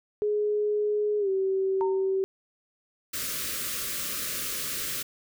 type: tone with pitch glide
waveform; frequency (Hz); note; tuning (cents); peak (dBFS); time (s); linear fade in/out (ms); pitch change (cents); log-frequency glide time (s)
sine; 418.6 to 383.9; G#4 to G4; +14 to -36; -23; 0.22-2.24; 0; -150; 1.19-1.29
type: tone with exponential decay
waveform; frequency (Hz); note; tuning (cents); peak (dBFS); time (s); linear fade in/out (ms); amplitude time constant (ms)
sine; 918; A#5; -27; -26; 1.81-2.16; 0; 76
type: band-stop noise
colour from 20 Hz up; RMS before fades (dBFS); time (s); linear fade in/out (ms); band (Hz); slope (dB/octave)
white; -32; 3.13-5.03; 10; 610 to 1100; 96
effects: none